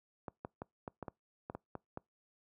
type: clicks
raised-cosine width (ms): 1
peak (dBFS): -27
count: 10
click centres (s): 0.282 / 0.449 / 0.619 / 0.878 / 1.027 / 1.082 / 1.499 / 1.55 / 1.753 / 1.974
effects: noise-tail reverb RT60 0.2 s tail -26 dB re dry + high-pass 80 Hz 12 dB/octave